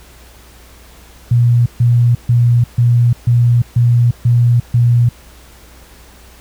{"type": "tone bursts", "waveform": "sine", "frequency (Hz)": 119.9, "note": "A#2", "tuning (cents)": 49, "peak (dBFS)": -7, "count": 8, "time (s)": [1.31, 5.09], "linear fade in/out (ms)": 5, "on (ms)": 350, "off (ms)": 140, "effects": ["added 60 Hz sine -41 dBFS peak until 6.4 s", "pink hiss -43 dBFS RMS until 6.4 s"]}